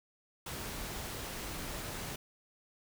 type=noise; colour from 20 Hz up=pink; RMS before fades=-41 dBFS; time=0.46-2.16 s; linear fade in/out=5 ms; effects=none